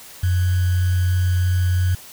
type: tone with sample-and-hold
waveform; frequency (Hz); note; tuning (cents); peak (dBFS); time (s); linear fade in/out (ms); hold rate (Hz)
sine; 90.3; F#2; -42; -15; 0.23-1.95; 5; 1575
effects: white hiss -41 dBFS RMS until 2.12 s